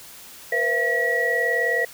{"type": "tone cluster", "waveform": "sine", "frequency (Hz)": [473.8, 513, 675, 1923], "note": ["A#4", "C5", "E5", "B6"], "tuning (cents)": [28, -34, 41, -47], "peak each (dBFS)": [-26, -28, -28, -21], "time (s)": [0.52, 1.85], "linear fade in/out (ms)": 5, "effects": ["white hiss -43 dBFS RMS until 1.93 s"]}